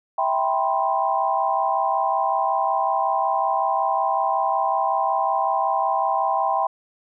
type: chord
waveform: sine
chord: C major seventh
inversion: first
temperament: just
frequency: 654.1 / 784.9 / 981.1 / 1046.5 Hz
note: E5 / G5 / B5 / C6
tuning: -14 / +2 / -12 / 0 cents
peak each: -26 / -22 / -25 / -25 dBFS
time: 0.18-6.67 s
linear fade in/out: 5 ms
effects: none